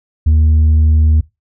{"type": "tone", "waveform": "sine", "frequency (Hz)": 77.78, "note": "D#2", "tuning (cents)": 0, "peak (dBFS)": -4, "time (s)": [0.26, 1.21], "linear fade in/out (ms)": 10, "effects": ["noise-tail reverb RT60 0.2 s tail -20 dB re dry", "tanh soft clip ceiling -6 dBFS"]}